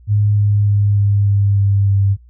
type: tone with pitch steps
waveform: sine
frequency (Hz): 103.83 / 102.99 / 102.16 / 101.34 / 100.53 / 99.72 / 98.91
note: G#2 / G#2 / G#2 / G#2 / G2 / G2 / G2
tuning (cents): 0 / -14 / -28 / -42 / +44 / +30 / +16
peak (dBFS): -10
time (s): 0.07-2.17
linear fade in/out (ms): 50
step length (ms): 300
effects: added 60 Hz sine -41 dBFS peak until 2.29 s